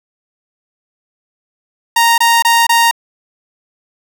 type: tone bursts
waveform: sawtooth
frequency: 930 Hz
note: A#5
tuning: 4 cents flat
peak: -4 dBFS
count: 4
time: 1.96-2.912 s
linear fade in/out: 5 ms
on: 220 ms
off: 24 ms
effects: none